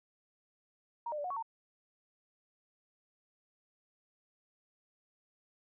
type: tone with pitch steps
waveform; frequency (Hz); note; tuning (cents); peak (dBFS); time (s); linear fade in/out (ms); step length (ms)
sine; 940 / 603 / 582 / 726 / 1115 / 907; A#5 / D5 / D5 / F#5 / C#6 / A#5; +14 / +46 / -16 / -33 / +10 / -48; -35; 1.06-1.426; 5; 61
effects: none